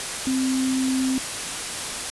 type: tone in noise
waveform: sine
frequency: 261.6 Hz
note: C4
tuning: in tune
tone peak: -20 dBFS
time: 0.27-1.18 s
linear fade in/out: 0 ms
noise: white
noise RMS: -29 dBFS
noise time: 0-2.1 s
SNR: +6 dB
effects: resampled to 24000 Hz